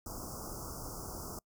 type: band-stop noise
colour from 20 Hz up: pink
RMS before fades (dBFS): -43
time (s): 0.06-1.39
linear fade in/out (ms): 2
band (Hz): 1400 to 4900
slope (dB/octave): 96
effects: noise-tail reverb RT60 0.1 s tail -26 dB re dry